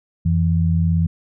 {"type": "tone pair together", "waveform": "sine", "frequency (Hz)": [87.8, 165.74], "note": ["F2", "E3"], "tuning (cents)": [10, 10], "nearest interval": "major seventh", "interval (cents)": 1100, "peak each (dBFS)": -17, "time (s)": [0.25, 1.07], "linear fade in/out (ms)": 10, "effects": []}